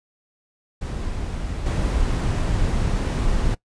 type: noise with level steps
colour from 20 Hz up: brown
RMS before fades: -27 / -21 dBFS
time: 0.81-3.55 s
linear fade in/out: 10 ms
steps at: 1.66 s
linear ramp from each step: 2 ms
effects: noise-tail reverb RT60 0.1 s tail -20 dB re dry + resampled to 22050 Hz